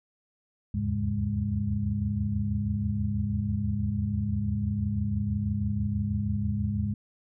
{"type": "tone cluster", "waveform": "sine", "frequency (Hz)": [77.6, 83.7, 104, 136, 205.5], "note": ["D#2", "E2", "G#2", "C#3", "G#3"], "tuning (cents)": [-4, 27, 3, -33, -18], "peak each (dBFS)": [-35, -35, -29, -37, -30], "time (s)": [0.74, 6.94], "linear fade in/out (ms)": 5, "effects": []}